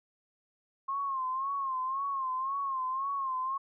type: tone with vibrato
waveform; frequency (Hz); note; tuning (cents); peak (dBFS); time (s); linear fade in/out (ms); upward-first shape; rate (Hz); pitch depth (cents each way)
sine; 1071; C6; +40; -30; 0.88-3.58; 10; sine; 1.9; 77
effects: none